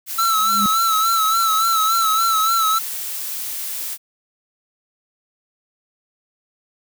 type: noise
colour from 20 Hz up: blue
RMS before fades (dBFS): -27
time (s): 0.06-3.98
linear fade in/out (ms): 50
type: tone with vibrato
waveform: square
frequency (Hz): 1318.5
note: E6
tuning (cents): 0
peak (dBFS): -16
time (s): 0.18-2.79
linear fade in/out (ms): 10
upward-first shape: sine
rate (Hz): 3.5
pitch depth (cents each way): 51
type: tone with exponential growth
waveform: sine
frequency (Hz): 204.8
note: G#3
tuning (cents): -24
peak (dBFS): -17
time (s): 0.33-0.66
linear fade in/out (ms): 0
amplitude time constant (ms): 71
effects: none